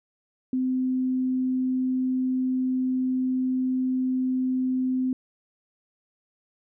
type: tone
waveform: sine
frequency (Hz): 257.1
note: C4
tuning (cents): -30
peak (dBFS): -22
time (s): 0.53-5.13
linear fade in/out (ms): 2
effects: none